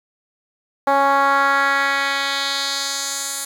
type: tone with band-pass filter sweep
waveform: 10% pulse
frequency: 277.2 Hz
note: C#4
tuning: in tune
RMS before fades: -19 dBFS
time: 0.87-3.45 s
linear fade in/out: 5 ms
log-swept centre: 770 to 9400 Hz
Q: 1.6
effects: 7-bit